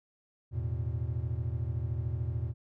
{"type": "chord", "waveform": "triangle", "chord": "E suspended fourth", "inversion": "none", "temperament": "equal", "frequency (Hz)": [82.41, 110, 123.47], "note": ["E2", "A2", "B2"], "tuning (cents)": [0, 0, 0], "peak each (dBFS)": -33, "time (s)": [0.51, 2.54], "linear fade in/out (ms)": 50, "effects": []}